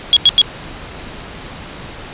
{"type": "tone bursts", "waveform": "sine", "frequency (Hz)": 3322, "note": "G#7", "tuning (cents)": 0, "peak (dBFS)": -4, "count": 3, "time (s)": [0.13, 0.416], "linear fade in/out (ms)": 0, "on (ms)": 36, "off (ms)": 89, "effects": ["pink hiss -31 dBFS RMS until 2.13 s", "resampled to 8000 Hz"]}